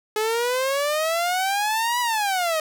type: exponential two-way sweep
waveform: sawtooth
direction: up then down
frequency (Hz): 424 to 987.8 to 617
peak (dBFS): -17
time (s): 0.16-2.6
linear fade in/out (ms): 2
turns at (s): 2
effects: none